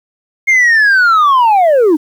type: linear sweep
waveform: sine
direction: down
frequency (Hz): 2150 to 283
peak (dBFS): -3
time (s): 0.47-1.97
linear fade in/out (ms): 20
effects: tanh soft clip ceiling -5 dBFS + 7-bit